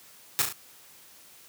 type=noise with echo; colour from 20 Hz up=white; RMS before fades=-23 dBFS; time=0.39-0.42 s; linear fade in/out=0 ms; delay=35 ms; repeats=3; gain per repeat=-5 dB; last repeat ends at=0.525 s; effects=white hiss -53 dBFS RMS until 1.48 s + high-pass 80 Hz 12 dB/octave